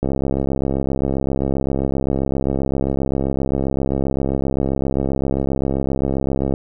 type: click train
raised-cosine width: 2 ms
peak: -7 dBFS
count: 441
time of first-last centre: 0.03-6.539 s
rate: 67.6 Hz
effects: none